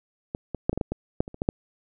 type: clicks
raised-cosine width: 2 ms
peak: -16 / -16 / -7 / -15 / -14 / -11 / -14 / -8 / -23 / -27 / -13 / -7 dBFS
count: 12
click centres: 0.349 / 0.547 / 0.695 / 0.73 / 0.776 / 0.812 / 0.92 / 1.205 / 1.279 / 1.344 / 1.419 / 1.489 s
effects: none